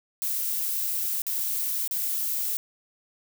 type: noise with dropouts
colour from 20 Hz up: violet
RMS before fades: -28 dBFS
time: 0.22-2.57 s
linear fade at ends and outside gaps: 0 ms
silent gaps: 1.219-1.267 / 1.876-1.911 s
effects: none